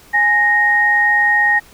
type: tone pair together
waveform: sine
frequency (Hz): 831.4 / 1864.7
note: G#5 / A#6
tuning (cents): +2 / 0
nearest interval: octave + major second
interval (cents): 1398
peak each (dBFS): -18 / -11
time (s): 0.13-1.6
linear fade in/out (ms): 20
effects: pink hiss -45 dBFS RMS until 1.73 s